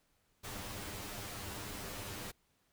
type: noise with comb filter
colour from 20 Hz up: pink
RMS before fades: -44 dBFS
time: 0.43-2.32 s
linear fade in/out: 20 ms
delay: 10 ms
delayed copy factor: +0.7
effects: pink hiss -75 dBFS RMS until 2.72 s